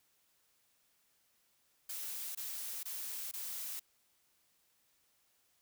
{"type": "noise bursts", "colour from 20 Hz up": "blue", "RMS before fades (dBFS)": -42, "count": 4, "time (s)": [1.89, 3.796], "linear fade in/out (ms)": 5, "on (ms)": 460, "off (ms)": 22, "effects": ["white hiss -74 dBFS RMS until 5.61 s"]}